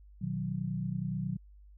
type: chord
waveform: sine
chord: B major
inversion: none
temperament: equal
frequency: 123.47 / 155.56 / 185 Hz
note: B2 / D#3 / F#3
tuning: 0 / 0 / 0 cents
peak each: -37 / -36 / -35 dBFS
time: 0.21-1.37 s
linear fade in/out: 10 ms
effects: added 50 Hz sine -52 dBFS peak until 1.77 s